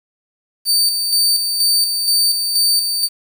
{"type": "tone with tremolo", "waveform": "sawtooth", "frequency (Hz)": 4595, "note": "D8", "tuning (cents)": -39, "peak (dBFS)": -9, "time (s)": [0.65, 3.09], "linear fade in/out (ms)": 50, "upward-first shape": "square", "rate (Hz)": 2.1, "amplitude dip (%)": 45, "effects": ["7-bit"]}